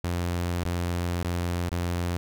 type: tone with dropouts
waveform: sawtooth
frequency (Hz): 87.31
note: F2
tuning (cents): 0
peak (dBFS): -22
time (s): 0.04-2.17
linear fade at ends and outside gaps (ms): 0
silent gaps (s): 0.636-0.653 / 1.229-1.247 / 1.692-1.718
effects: none